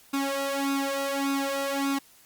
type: tone with flanger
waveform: sawtooth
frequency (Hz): 276.1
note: C#4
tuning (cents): -7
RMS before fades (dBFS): -28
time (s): 0.13-1.99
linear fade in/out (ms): 10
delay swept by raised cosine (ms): 0.79 to 2.09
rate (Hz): 1.7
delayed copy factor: +0.85
effects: white hiss -56 dBFS RMS until 2.25 s + Opus 48 kbps